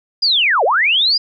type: linear two-way sweep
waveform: sine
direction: down then up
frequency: 4978 to 415.3 to 4978 Hz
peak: -11 dBFS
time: 0.22-1.18 s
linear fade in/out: 10 ms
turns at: 0.64 s
effects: none